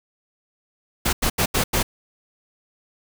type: noise bursts at uneven times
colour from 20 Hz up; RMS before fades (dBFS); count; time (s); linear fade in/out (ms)
pink; -20; 5; 1.05-1.13 / 1.22-1.3 / 1.38-1.46 / 1.54-1.64 / 1.73-1.83; 10
effects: none